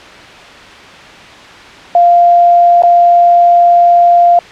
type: tone with dropouts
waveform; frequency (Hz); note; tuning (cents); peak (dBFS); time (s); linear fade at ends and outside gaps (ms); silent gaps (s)
sine; 696; F5; -6; -3; 1.95-4.39; 2; 2.822-2.834
effects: white hiss -32 dBFS RMS until 4.51 s + low-pass 3000 Hz 12 dB/octave